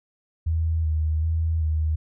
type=tone with vibrato; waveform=sine; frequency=79.6 Hz; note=D#2; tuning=40 cents sharp; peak=-20 dBFS; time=0.46-1.96 s; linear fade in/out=10 ms; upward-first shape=square; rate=1.3 Hz; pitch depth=31 cents each way; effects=none